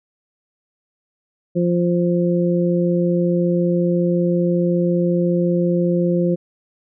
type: harmonic tone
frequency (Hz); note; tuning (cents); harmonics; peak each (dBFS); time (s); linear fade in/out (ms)
174.61; F3; 0; 1 / 2 / 3; -17 / -20 / -22; 1.55-6.36; 20
effects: none